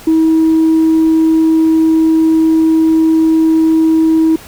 sine tone, 320.8 Hz, E4, 47 cents flat, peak -5 dBFS, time 0.07-4.36 s, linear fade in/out 5 ms, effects tanh soft clip ceiling -4 dBFS + pink hiss -35 dBFS RMS until 4.47 s

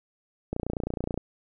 click train, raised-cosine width 2 ms, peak -16 dBFS, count 20, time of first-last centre 0.53-1.176 s, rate 29.4 Hz, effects none

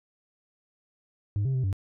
sine tone with pitch steps, 102.2 / 133.3 / 129.3 / 96 Hz, G#2 / C3 / C3 / G2, -27 / +33 / -20 / -36 cents, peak -21 dBFS, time 1.36-1.728 s, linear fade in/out 0 ms, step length 92 ms, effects tanh soft clip ceiling -23 dBFS

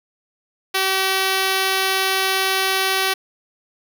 5% pulse tone, 382.4 Hz, G4, 43 cents flat, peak -6 dBFS, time 0.74-3.14 s, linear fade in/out 10 ms, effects none

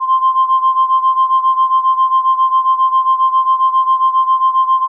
sine beating tone pair, 1046.5 / 1053.9 Hz, C6 / C6, 0 / +12 cents, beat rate 7.4 Hz, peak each -10 / -14 dBFS, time 0-4.88 s, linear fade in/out 50 ms, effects tanh soft clip ceiling -3 dBFS

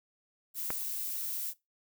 violet noise, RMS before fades -36 dBFS, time 0.54-1.54 s, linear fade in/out 50 ms
click, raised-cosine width 0.5 ms, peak -18 dBFS, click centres 0.704 s
effects noise-tail reverb RT60 0.2 s tail -20 dB re dry

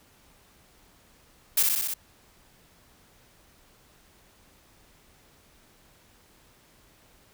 blue noise with echo, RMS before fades -21 dBFS, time 1.57-1.63 s, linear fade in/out 5 ms, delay 62 ms, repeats 5, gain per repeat -2 dB, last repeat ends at 1.94 s, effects pink hiss -59 dBFS RMS until 7.33 s

